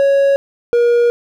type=tone pair in turn; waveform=triangle; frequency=554.4 / 476 Hz; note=C#5 / A#4; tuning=0 / +36 cents; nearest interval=minor third; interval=264 cents; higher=first; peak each=-7 dBFS; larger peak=neither; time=0-0.36 / 0.73-1.1 s; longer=second; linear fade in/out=0 ms; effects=none